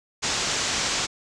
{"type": "low-pass noise", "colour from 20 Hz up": "white", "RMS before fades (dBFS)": -26, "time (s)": [0.22, 1.07], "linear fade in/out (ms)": 20, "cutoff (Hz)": 7500, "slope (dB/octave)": 48, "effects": []}